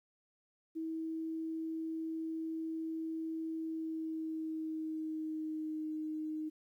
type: tone with pitch glide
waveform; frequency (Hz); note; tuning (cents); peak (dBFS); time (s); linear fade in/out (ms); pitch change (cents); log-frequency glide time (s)
sine; 322.4 to 310.5; E4 to D#4; -38 to -3; -36; 0.75-6.5; 20; -65; 3.54-5.88
effects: 12-bit

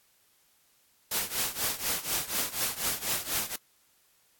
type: noise with tremolo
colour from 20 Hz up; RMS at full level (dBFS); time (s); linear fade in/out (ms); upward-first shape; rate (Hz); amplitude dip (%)
white; -27; 1.11-3.56; 5; triangle; 4.1; 90
effects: white hiss -66 dBFS RMS until 4.39 s + AAC 64 kbps

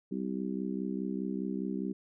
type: harmonic tone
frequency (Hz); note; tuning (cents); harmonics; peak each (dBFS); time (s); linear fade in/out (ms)
64.9; C2; -13; 3 / 4 / 5 / 6; -35 / -37 / -39 / -41; 0.11-1.93; 10
effects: none

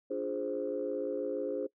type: chord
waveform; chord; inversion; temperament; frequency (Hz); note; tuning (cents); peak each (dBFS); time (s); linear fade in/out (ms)
sine; D half-diminished seventh; none; equal with one note detuned; 291.6 / 349.2 / 415.3 / 523.3; D4 / F4 / Ab4 / C5; -12 / 0 / 0 / 0; -38 / -40 / -36 / -35; 0.1-1.67; 10
effects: noise-tail reverb RT60 0.1 s tail -21 dB re dry + tanh soft clip ceiling -23 dBFS

